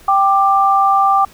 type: tone pair together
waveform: sine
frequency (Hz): 784 / 1183.5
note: G5 / D6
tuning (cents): 0 / +13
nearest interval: perfect fifth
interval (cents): 713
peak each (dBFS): -12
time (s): 0.08-1.25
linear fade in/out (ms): 5
effects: pink hiss -44 dBFS RMS until 1.33 s